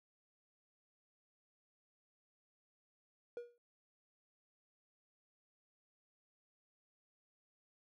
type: tone with exponential decay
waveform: triangle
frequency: 478.9 Hz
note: A#4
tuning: 47 cents sharp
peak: -37 dBFS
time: 3.37-3.58 s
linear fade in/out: 1 ms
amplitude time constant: 45 ms
effects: noise-tail reverb RT60 0.2 s tail -25 dB re dry